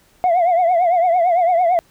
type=tone with vibrato; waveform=sine; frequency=701 Hz; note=F5; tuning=6 cents sharp; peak=-10 dBFS; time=0.24-1.79 s; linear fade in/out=0 ms; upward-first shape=triangle; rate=8.9 Hz; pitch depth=120 cents each way; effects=tanh soft clip ceiling -10 dBFS + pink hiss -55 dBFS RMS until 1.9 s